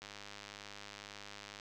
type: click train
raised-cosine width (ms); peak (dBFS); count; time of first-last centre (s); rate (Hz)
0.2; -30; 162; 0.02-1.598; 102
effects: none